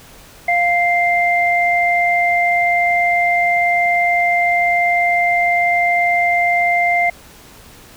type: tone pair together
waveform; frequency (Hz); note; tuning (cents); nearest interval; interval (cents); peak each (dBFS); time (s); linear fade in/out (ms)
sine; 698.5 / 2093; F5 / C7; 0 / 0; octave + perfect fifth; 1900; -15; 0.48-7.1; 5
effects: pink hiss -42 dBFS RMS until 7.96 s